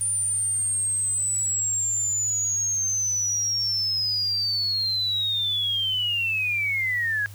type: linear sweep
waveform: sine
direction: down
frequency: 9320 to 1635 Hz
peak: -22 dBFS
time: 0.01-7.26 s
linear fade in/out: 0 ms
effects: added 101 Hz sine -39 dBFS peak until 7.34 s + white hiss -50 dBFS RMS until 7.34 s